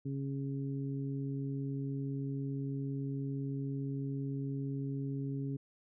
harmonic tone, 137.7 Hz, C#3, 11 cents flat, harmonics 1 / 2 / 3, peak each -36 / -39 / -47 dBFS, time 0.05-5.57 s, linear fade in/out 10 ms, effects none

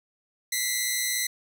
10% pulse tone pair together, 1961 / 2078 Hz, B6 / C7, -13 / -12 cents, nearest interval minor second, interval 101 cents, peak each -19 dBFS, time 0.52-1.27 s, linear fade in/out 5 ms, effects none

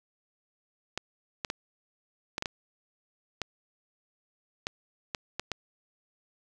clicks, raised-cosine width 0.2 ms, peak -14 dBFS, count 11, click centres 0.976 / 1.448 / 1.501 / 2.381 / 2.424 / 2.458 / 3.417 / 4.669 / 5.148 / 5.396 / 5.517 s, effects none

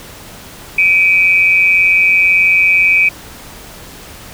sine tone pair together, 2318 / 2500 Hz, D7 / D#7, -23 / +8 cents, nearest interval minor second, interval 131 cents, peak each -10 dBFS, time 0.78-3.09 s, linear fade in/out 5 ms, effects pink hiss -34 dBFS RMS until 4.33 s

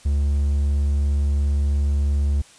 triangle tone, 71.4 Hz, D2, 48 cents flat, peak -15 dBFS, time 0.05-2.42 s, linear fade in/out 10 ms, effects white hiss -49 dBFS RMS until 2.58 s + resampled to 22050 Hz

